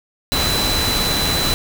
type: tone in noise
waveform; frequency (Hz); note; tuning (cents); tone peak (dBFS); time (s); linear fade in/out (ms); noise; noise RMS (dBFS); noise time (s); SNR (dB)
sine; 3999; B7; +21; -20; 0.32-1.54; 0; pink; -20; 0.32-1.54; -3
effects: none